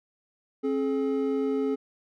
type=tone pair together; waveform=triangle; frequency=268.9 / 426.1 Hz; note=C4 / G#4; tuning=+47 / +44 cents; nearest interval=minor sixth; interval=797 cents; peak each=-25 dBFS; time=0.63-1.76 s; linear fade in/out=20 ms; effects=none